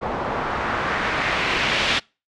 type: noise with low-pass filter sweep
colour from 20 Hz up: white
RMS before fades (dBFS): -23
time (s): 0.01-2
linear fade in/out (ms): 20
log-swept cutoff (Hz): 860 to 3300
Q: 1.3
effects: noise-tail reverb RT60 0.3 s tail -26 dB re dry + low-pass 7000 Hz 12 dB/octave